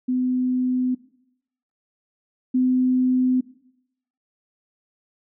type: tone pair in turn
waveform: sine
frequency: 253.2 / 254.7 Hz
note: B3 / C4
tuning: +43 / -46 cents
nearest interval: unison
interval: 11 cents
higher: second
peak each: -19 / -16 dBFS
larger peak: second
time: 0.08-0.95 / 2.54-3.41 s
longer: neither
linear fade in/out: 10 ms
effects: noise-tail reverb RT60 0.8 s tail -19 dB re dry